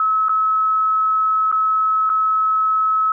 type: tone with dropouts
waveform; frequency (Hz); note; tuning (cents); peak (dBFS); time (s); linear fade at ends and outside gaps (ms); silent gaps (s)
sine; 1291; E6; -37; -14; 0-3.12; 2; 0.285-0.293 / 1.516-1.525 / 2.094-2.099
effects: none